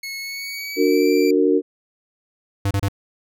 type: tone with pitch glide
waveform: 25% pulse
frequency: 2188 to 2345 Hz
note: C#7 to D7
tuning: -23 to -3 cents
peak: -24 dBFS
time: 0.03-1.31 s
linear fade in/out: 5 ms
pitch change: +120 cents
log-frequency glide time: 0.19-1.11 s
type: chord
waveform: sine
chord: D augmented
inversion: none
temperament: just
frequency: 293.7 / 367.1 / 458.9 Hz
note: D4 / F#4 / A#4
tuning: 0 / -14 / -27 cents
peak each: -18 dBFS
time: 0.76-1.62 s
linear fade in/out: 50 ms
type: tone bursts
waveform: square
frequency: 99.4 Hz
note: G2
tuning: 25 cents sharp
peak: -18 dBFS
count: 3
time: 2.65-2.885 s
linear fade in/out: 5 ms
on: 59 ms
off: 29 ms
effects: none